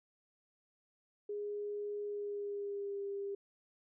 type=tone with pitch glide; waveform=sine; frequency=412.7 to 399.3 Hz; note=G#4 to G4; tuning=-11 to +32 cents; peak=-37 dBFS; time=1.29-3.35 s; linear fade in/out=5 ms; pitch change=-57 cents; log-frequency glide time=2.04-3.02 s; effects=none